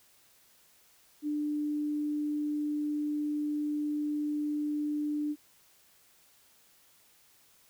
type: tone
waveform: sine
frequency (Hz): 297.2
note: D4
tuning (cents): +21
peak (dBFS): -29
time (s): 1.22-5.36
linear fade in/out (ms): 50
effects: white hiss -63 dBFS RMS until 7.69 s